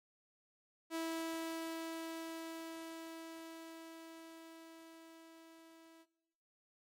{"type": "tone with level ramp", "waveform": "sawtooth", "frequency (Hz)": 327, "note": "E4", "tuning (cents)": -14, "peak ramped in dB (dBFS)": [-33, -55], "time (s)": [0.9, 6.06], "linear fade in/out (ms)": 50, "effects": ["noise-tail reverb RT60 1.0 s tail -19 dB re dry", "MP3 64 kbps"]}